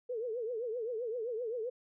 sine tone with vibrato, 466.2 Hz, A#4, in tune, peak -34 dBFS, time 0.09-1.7 s, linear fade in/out 10 ms, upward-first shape triangle, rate 7.7 Hz, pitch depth 170 cents each way, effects none

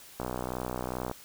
click train, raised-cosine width 1 ms, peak -19 dBFS, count 58, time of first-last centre 0.2-1.113 s, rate 62.4 Hz, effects white hiss -51 dBFS RMS until 1.24 s

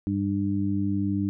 harmonic tone, 99.3 Hz, G2, 23 cents sharp, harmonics 1 / 2 / 3, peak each -29 / -27 / -27 dBFS, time 0.07-1.29 s, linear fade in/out 0 ms, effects none

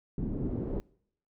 pink noise with low-pass filter sweep, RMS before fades -33 dBFS, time 0.18-0.8 s, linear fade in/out 0 ms, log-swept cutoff 260 to 390 Hz, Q 2, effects noise-tail reverb RT60 0.7 s tail -25 dB re dry

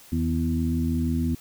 harmonic tone with a mistuned harmonic, 82.41 Hz, E2, in tune, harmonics 1 / 2 / 3 / 4, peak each -26 / -29 / -25 / -35 dBFS, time 0.12-1.35 s, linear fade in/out 5 ms, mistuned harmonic 2, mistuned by -42 cents, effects white hiss -50 dBFS RMS until 1.4 s

